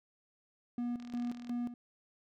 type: tone with tremolo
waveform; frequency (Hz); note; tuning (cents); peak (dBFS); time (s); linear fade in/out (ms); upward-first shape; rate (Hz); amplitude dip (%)
triangle; 241.2; B3; -41; -31; 0.78-1.74; 2; square; 2.8; 70
type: click train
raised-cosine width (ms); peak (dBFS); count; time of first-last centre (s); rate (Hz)
0.2; -36; 21; 1-1.496; 40.3
effects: none